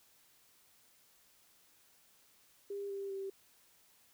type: tone with pitch steps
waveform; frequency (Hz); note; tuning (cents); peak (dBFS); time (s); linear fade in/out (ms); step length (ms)
sine; 401.1 / 395.1 / 389.2; G4 / G4 / G4; +40 / +14 / -12; -38; 2.7-3.3; 5; 200
effects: white hiss -67 dBFS RMS until 4.13 s